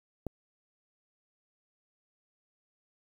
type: click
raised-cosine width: 2 ms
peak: -21 dBFS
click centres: 0.267 s
effects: 9-bit